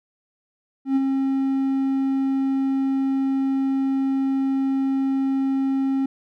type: tone with ADSR envelope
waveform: triangle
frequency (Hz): 269.3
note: C#4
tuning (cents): -50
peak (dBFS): -13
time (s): 0.85-6.06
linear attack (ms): 110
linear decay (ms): 29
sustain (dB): -4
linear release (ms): 5
effects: none